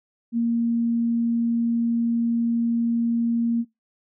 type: tone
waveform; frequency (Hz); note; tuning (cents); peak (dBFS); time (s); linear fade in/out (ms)
sine; 233.1; A#3; 0; -19; 0.32-3.65; 50
effects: noise-tail reverb RT60 0.2 s tail -23 dB re dry